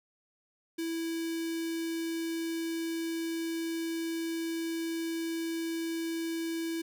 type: tone with notch filter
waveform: square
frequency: 329.6 Hz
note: E4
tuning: in tune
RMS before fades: -34 dBFS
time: 0.78-6.82 s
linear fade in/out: 10 ms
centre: 900 Hz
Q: 0.84
effects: none